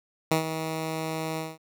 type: tone with ADSR envelope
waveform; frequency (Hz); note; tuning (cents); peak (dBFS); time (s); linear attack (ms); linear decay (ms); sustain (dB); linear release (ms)
10% pulse; 159.6; D#3; +44; -11; 0.31-1.58; 5; 110; -10; 200
effects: none